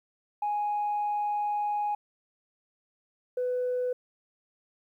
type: tone pair in turn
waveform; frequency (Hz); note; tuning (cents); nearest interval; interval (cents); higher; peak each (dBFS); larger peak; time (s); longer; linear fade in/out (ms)
sine; 830.6 / 498.6; G#5 / B4; 0 / +16; major sixth; 884; first; -25; neither; 0.42-1.95 / 3.37-3.93; first; 5
effects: tanh soft clip ceiling -23 dBFS + 11-bit